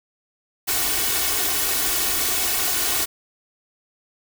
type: noise with comb filter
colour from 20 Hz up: white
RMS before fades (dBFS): -22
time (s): 0.67-3.06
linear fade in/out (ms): 20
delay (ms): 2.7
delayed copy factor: +0.75
effects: none